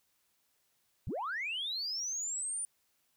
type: linear sweep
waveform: sine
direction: up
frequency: 53.2 to 9420 Hz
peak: -33 dBFS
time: 1.07-2.65 s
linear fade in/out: 0 ms
effects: tanh soft clip ceiling -30 dBFS + white hiss -75 dBFS RMS until 3.16 s